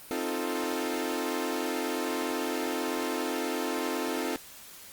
sawtooth chord, F dominant seventh, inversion second, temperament equal, 261.6 / 311.1 / 349.2 / 440 Hz, C4 / Eb4 / F4 / A4, 0 / 0 / 0 / 0 cents, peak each -31 dBFS, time 0.11-4.36 s, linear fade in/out 0 ms, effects white hiss -48 dBFS RMS until 4.92 s + Opus 32 kbps

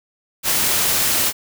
white noise, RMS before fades -18 dBFS, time 0.43-1.33 s, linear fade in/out 50 ms, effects none

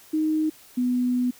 sine tone pair in turn, 311.4 / 248.2 Hz, D#4 / B3, +2 / +9 cents, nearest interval major third, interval 393 cents, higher first, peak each -20 dBFS, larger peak neither, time 0.13-0.5 / 0.77-1.31 s, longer second, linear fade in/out 10 ms, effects white hiss -51 dBFS RMS until 1.39 s

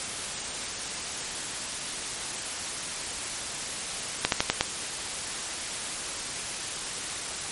slowing click train, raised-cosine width 0.2 ms, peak -3 dBFS, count 5, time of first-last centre 4.25-4.61 s, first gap 72 ms, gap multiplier 1.15, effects white hiss -33 dBFS RMS until 7.51 s + MP3 48 kbps

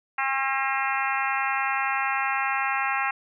harmonic tone with a mistuned harmonic, 269.5 Hz, C#4, 49 cents flat, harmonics 3 / 4 / 5 / 6 / 7 / 8 / 9 / 10, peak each -29 / -30 / -31 / -32 / -32 / -33 / -34 / -34 dBFS, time 0.18-3.11 s, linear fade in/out 5 ms, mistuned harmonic 8, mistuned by -33 cents, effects none

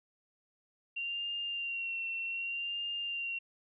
sine tone with vibrato, 2759 Hz, F7, 22 cents flat, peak -34 dBFS, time 0.96-3.39 s, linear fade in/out 10 ms, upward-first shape sine, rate 0.65 Hz, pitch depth 32 cents each way, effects none

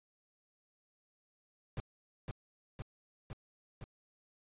brown noise with echo, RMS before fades -38 dBFS, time 1.77-1.8 s, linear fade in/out 0 ms, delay 510 ms, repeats 4, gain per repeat -2 dB, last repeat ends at 3.84 s, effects resampled to 8000 Hz

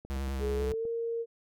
click train, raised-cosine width 2 ms, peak -33 dBFS, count 8, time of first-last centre 0.05-0.853 s, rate 8.72 Hz
square tone with vibrato, 67.3 Hz, C2, 49 cents sharp, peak -32 dBFS, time 0.1-0.72 s, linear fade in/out 0 ms, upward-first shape sine, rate 10 Hz, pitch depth 37 cents each way
sine tone with pitch glide, 421.4 to 462.2 Hz, G#4 to A#4, +25 to -15 cents, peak -30 dBFS, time 0.39-1.26 s, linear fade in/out 50 ms, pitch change +160 cents, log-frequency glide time 0.54-0.88 s
effects none

